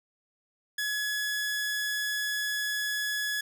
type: tone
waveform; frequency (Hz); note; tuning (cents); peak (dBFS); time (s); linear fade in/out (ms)
sawtooth; 1693; G#6; +33; -25; 0.78-3.41; 5
effects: none